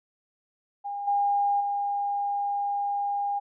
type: tone with level steps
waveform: sine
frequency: 809 Hz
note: G#5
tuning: 46 cents flat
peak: -30 / -21 / -25 dBFS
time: 0.84-3.4 s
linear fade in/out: 20 ms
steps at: 1.07 / 1.6 s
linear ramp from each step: 10 ms
effects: none